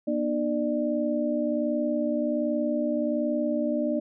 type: tone cluster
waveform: sine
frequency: 241.7 / 303 / 595 Hz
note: B3 / D#4 / D5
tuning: -37 / -46 / +22 cents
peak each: -28 dBFS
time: 0.07-4 s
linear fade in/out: 10 ms
effects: none